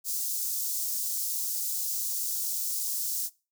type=high-pass noise; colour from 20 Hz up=white; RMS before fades=-31 dBFS; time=0.04-3.3 s; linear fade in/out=50 ms; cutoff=5300 Hz; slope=24 dB/octave; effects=noise-tail reverb RT60 0.3 s tail -21 dB re dry